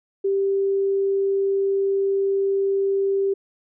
sine tone, 392.5 Hz, G4, 2 cents sharp, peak -18 dBFS, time 0.24-3.34 s, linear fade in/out 10 ms, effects none

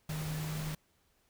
sine tone in noise, 154.7 Hz, D#3, 10 cents flat, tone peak -35 dBFS, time 0.09-0.75 s, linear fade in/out 5 ms, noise pink, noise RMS -43 dBFS, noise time 0.09-0.75 s, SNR +5 dB, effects pink hiss -72 dBFS RMS until 1.29 s

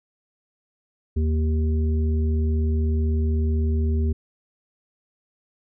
harmonic tone, 78 Hz, D#2, 5 cents sharp, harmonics 1 / 3 / 5, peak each -19 / -29 / -33 dBFS, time 1.16-4.13 s, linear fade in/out 10 ms, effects none

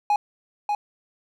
triangle tone with echo, 830.6 Hz, G#5, in tune, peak -15 dBFS, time 0.1-0.16 s, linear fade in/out 2 ms, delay 590 ms, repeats 1, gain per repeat -4 dB, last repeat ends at 0.75 s, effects none

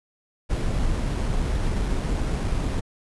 brown noise with sample-and-hold, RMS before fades -24 dBFS, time 0.49-2.81 s, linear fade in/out 20 ms, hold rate 7350 Hz, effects resampled to 24000 Hz

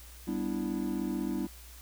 triangle chord, E minor seventh, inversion first, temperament equal, 196 / 246.9 / 293.7 / 329.6 Hz, G3 / B3 / D4 / E4, 0 / 0 / 0 / 0 cents, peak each -34 dBFS, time 0.27-1.47 s, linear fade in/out 10 ms, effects added 60 Hz sine -49 dBFS peak until 1.81 s + white hiss -53 dBFS RMS until 1.81 s

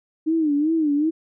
sine tone with vibrato, 306.4 Hz, D#4, 27 cents flat, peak -17 dBFS, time 0.26-1.11 s, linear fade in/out 20 ms, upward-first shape sine, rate 2.6 Hz, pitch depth 120 cents each way, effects none

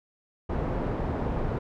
pink low-pass noise, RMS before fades -29 dBFS, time 0.49-1.59 s, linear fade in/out 10 ms, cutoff 840 Hz, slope 12 dB/octave, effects none

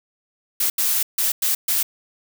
blue noise bursts at uneven times, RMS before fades -20 dBFS, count 5, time 0.6-0.7 / 0.78-1.03 / 1.18-1.32 / 1.42-1.55 / 1.68-1.83 s, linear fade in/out 5 ms, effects none

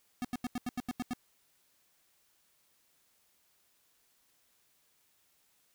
square tone bursts, 246.9 Hz, B3, in tune, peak -33 dBFS, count 9, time 0.22-1.134 s, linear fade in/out 0 ms, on 26 ms, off 85 ms, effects white hiss -71 dBFS RMS until 5.74 s

